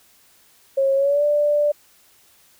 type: tone with pitch glide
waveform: sine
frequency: 543 to 588.7 Hz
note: C#5 to D5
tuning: -36 to +4 cents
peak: -15 dBFS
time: 0.77-1.72 s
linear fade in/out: 10 ms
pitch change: +140 cents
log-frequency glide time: 0.95-1.24 s
effects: white hiss -55 dBFS RMS until 2.59 s